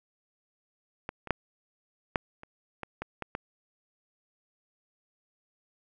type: clicks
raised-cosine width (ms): 0.5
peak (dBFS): -19 / -26 / -9 / -10 / -30 / -21 / -19 / -19 / -17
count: 9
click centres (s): 1.091 / 1.273 / 1.307 / 2.158 / 2.434 / 2.833 / 3.02 / 3.223 / 3.351
effects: none